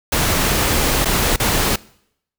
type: noise with dropouts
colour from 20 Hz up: pink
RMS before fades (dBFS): -17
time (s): 0.12-1.76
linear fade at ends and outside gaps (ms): 5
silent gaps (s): 1.047-1.055 / 1.362-1.398
effects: noise-tail reverb RT60 0.7 s tail -22 dB re dry